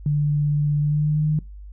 sine tone with pitch glide, 147.3 to 152.94 Hz, D3 to D#3, +6 to -29 cents, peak -17 dBFS, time 0.06-1.39 s, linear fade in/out 2 ms, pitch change +65 cents, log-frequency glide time 0.79-1.25 s, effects noise-tail reverb RT60 0.2 s tail -22 dB re dry + added 50 Hz sine -36 dBFS peak until 1.72 s

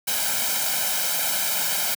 white noise with comb filter, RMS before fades -24 dBFS, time 0.07-1.95 s, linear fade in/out 10 ms, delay 1.3 ms, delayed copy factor +0.8, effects high-pass 200 Hz 12 dB/octave

